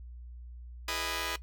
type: chord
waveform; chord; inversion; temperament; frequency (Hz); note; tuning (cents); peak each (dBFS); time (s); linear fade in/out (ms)
5% pulse; E major seventh; none; just; 329.6 / 412 / 494.4 / 618.1; E4 / G#4 / B4 / D#5; 0 / -14 / +2 / -12; -28; 0.88-1.36; 2
effects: noise-tail reverb RT60 0.1 s tail -17 dB re dry + added 60 Hz sine -43 dBFS peak until 1.42 s